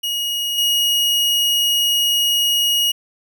40% pulse tone with level steps, 2886 Hz, F#7, 44 cents flat, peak -19 / -14 dBFS, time 0.03-2.92 s, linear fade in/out 10 ms, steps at 0.58 s, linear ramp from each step 2 ms, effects none

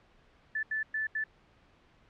sine tone bursts at uneven times, 1751 Hz, A6, 9 cents flat, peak -29 dBFS, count 4, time 0.55-0.63 / 0.71-0.83 / 0.94-1.07 / 1.15-1.24 s, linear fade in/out 5 ms, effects pink hiss -63 dBFS RMS until 2.09 s + low-pass 3000 Hz 12 dB/octave

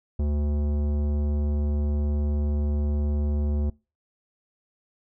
sine tone with tanh clipping, 73.42 Hz, D2, in tune, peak -24 dBFS, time 0.19-3.7 s, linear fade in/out 5 ms, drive 15 dB, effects noise-tail reverb RT60 0.3 s tail -24 dB re dry

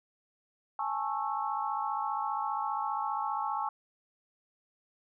sine chord, A major seventh, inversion third, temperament just, 825 / 880 / 1100 / 1320 Hz, G#5 / A5 / C#6 / E6, -12 / 0 / -14 / +2 cents, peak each -35 / -35 / -35 / -39 dBFS, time 0.79-3.69 s, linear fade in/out 2 ms, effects none

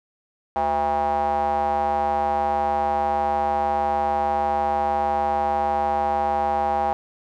square tone with band-pass filter, 73.2 Hz, D2, 5 cents flat, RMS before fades -22 dBFS, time 0.56-6.93 s, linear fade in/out 0 ms, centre 800 Hz, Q 6.7, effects none

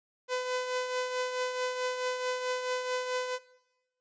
sawtooth tone with tremolo, 504 Hz, B4, 35 cents sharp, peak -24 dBFS, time 0.28-3.39 s, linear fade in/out 50 ms, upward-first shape triangle, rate 4.6 Hz, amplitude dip 55%, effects noise-tail reverb RT60 1.0 s tail -19 dB re dry + resampled to 16000 Hz

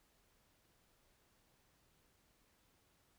silence, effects pink hiss -74 dBFS RMS until 3.18 s

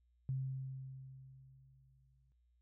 sine tone with exponential decay, 132.4 Hz, C3, 21 cents sharp, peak -34 dBFS, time 0.29-2.32 s, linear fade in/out 0 ms, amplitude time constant 440 ms, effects noise-tail reverb RT60 0.1 s tail -22 dB re dry + added 60 Hz sine -70 dBFS peak until 2.61 s

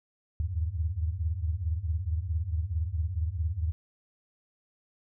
sine tone cluster, 75.9 / 80.5 / 97.8 Hz, D#2 / E2 / G2, -42 / -41 / -4 cents, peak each -33 / -30 / -34 dBFS, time 0.4-3.72 s, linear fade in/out 0 ms, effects none

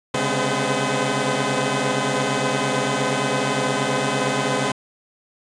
10% pulse tone cluster, 132.9 / 141.6 / 207.2 / 253.3 / 510 Hz, C3 / C#3 / G#3 / B3 / C5, +27 / +37 / -4 / +44 / -44 cents, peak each -18 dBFS, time 0.14-4.72 s, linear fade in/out 5 ms, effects resampled to 22050 Hz

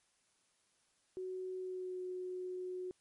sine tone with pitch glide, 371.6 to 366.1 Hz, F#4 to F#4, +7 to -18 cents, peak -39 dBFS, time 1.17-2.91 s, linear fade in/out 0 ms, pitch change -25 cents, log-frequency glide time 1.58-2.02 s, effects white hiss -75 dBFS RMS until 3 s + MP3 48 kbps

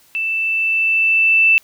sine tone with level ramp, 2653 Hz, E7, 10 cents sharp, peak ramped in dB -18 to -8 dBFS, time 0.15-1.58 s, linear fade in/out 0 ms, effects white hiss -52 dBFS RMS until 1.63 s

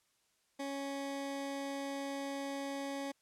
20% pulse tone, 277.2 Hz, C#4, in tune, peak -33 dBFS, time 0.59-3.12 s, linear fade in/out 10 ms, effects white hiss -75 dBFS RMS until 3.21 s + low-pass 10000 Hz 12 dB/octave

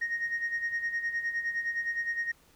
sine tone with tremolo, 1864.7 Hz, A#6, in tune, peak -25 dBFS, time 0.01-2.32 s, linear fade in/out 10 ms, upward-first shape sine, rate 9.7 Hz, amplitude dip 70%, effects tanh soft clip ceiling -25 dBFS + pink hiss -62 dBFS RMS until 2.55 s

